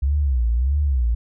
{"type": "tone with vibrato", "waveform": "sine", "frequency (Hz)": 64.9, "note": "C2", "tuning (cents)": -13, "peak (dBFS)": -16, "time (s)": [0.02, 1.15], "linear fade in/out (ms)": 10, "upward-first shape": "sine", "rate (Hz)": 1.6, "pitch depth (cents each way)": 220, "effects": []}